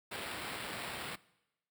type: noise with sample-and-hold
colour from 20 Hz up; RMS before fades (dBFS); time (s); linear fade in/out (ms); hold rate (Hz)
white; -42; 0.11-1.16; 10; 6300
effects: noise-tail reverb RT60 0.9 s tail -21 dB re dry + high-pass 60 Hz 12 dB/octave